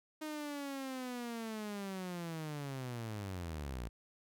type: linear sweep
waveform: sawtooth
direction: down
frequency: 311.1 to 54.4 Hz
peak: -36 dBFS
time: 0.21-3.89 s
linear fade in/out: 10 ms
effects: none